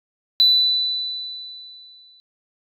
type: tone with exponential decay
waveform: sine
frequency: 3984 Hz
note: B7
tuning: 14 cents sharp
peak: -9 dBFS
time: 0.4-2.2 s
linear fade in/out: 0 ms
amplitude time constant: 390 ms
effects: tanh soft clip ceiling -6 dBFS